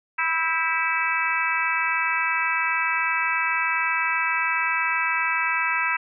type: harmonic tone with a mistuned harmonic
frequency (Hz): 327.6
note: E4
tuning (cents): -11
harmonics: 3 / 4 / 5 / 6 / 7 / 8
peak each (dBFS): -28 / -28 / -28 / -28 / -28 / -28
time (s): 0.18-5.97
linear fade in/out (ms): 10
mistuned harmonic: 5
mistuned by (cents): -44
effects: none